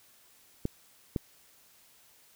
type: clicks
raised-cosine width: 3 ms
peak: -16 dBFS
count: 2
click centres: 0.654 / 1.162 s
effects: white hiss -61 dBFS RMS until 2.35 s